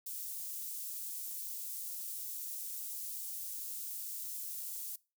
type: high-pass noise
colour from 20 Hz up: white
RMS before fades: -42 dBFS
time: 0.06-4.96 s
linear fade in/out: 5 ms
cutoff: 8300 Hz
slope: 12 dB/octave
effects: noise-tail reverb RT60 0.3 s tail -22 dB re dry